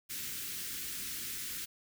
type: band-stop noise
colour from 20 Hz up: white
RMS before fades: -40 dBFS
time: 0.09-1.66 s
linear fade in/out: 20 ms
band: 360 to 1500 Hz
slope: 24 dB/octave
effects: none